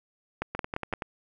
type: two click trains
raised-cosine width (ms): 0.5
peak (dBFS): -17 / -14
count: 6 / 4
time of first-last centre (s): 0.55-1.022 / 0.42-0.936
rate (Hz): 10.6 / 5.81
effects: none